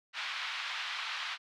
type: band-pass noise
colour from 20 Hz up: white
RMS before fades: -38 dBFS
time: 0.13-1.38 s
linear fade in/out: 50 ms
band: 980 to 3700 Hz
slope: 24 dB/octave
effects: none